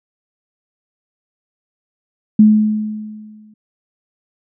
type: tone with exponential decay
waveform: sine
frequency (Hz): 213.9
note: A3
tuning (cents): -49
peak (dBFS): -3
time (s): 2.39-3.54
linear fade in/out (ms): 5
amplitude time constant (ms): 250
effects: none